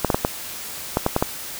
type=clicks; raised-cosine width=1 ms; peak=-3 dBFS; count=8; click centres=0.047 / 0.102 / 0.145 / 0.249 / 0.971 / 1.064 / 1.164 / 1.225 s; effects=white hiss -33 dBFS RMS until 1.59 s